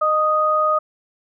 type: tone pair together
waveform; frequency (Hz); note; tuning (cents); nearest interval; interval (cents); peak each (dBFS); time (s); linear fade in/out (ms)
sine; 615 / 1244.3; D#5 / D#6; -20 / 0; octave; 1220; -20 / -16; 0.01-0.79; 10
effects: none